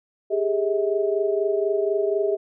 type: tone cluster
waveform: sine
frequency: 398.1 / 422.2 / 643 Hz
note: G4 / G#4 / E5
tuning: +27 / +29 / -43 cents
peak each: -22 / -25 / -26 dBFS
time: 0.3-2.37 s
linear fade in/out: 20 ms
effects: none